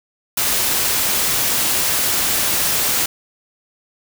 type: noise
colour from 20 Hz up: white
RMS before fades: -18 dBFS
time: 0.37-3.06 s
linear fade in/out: 5 ms
effects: none